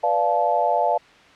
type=chord; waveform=sine; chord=B half-diminished seventh; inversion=none; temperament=equal with one note detuned; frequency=493.9 / 587.3 / 698.5 / 867.4 Hz; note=B4 / D5 / F5 / A5; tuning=0 / 0 / 0 / -25 cents; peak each=-27 / -23 / -21 / -22 dBFS; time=0.03-0.98 s; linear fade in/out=10 ms; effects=white hiss -49 dBFS RMS until 1.35 s + low-pass 3000 Hz 12 dB/octave